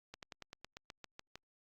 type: slowing click train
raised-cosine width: 0.2 ms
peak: -30 dBFS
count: 11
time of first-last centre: 0.14-1.356 s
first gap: 88 ms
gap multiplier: 1.07
effects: Opus 48 kbps